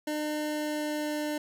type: tone with pitch glide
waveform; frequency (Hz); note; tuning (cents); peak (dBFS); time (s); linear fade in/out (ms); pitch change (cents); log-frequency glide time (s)
25% pulse; 302.3 to 299.9; D#4 to D4; -50 to +36; -26; 0.07-1.38; 5; -14; 0.41-1.19
effects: none